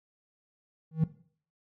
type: tone with exponential growth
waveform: triangle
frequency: 159.4 Hz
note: D#3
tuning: 42 cents sharp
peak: -15 dBFS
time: 0.91-1.04 s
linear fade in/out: 5 ms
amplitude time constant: 28 ms
effects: noise-tail reverb RT60 0.5 s tail -18 dB re dry + tanh soft clip ceiling -14 dBFS